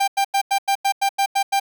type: tone bursts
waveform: 45% pulse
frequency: 791 Hz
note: G5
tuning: 15 cents sharp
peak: -16 dBFS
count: 10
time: 0-1.599 s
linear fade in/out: 10 ms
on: 78 ms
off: 91 ms
effects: none